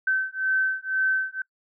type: beating tone pair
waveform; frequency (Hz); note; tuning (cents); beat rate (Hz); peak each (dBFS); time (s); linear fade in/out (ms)
sine; 1537 / 1539; G6 / G6; -35 / -32; 2; -25; 0.07-1.42; 5
effects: noise-tail reverb RT60 0.1 s tail -24 dB re dry